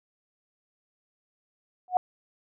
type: tone with exponential growth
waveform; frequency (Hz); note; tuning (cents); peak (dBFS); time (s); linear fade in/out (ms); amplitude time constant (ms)
sine; 731; F#5; -21; -14; 1.88-1.97; 1; 19
effects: none